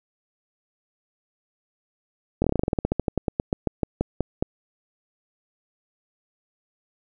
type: slowing click train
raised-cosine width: 2 ms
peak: -8 dBFS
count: 24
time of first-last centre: 2.42-4.425 s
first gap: 22 ms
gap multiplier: 1.11
effects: none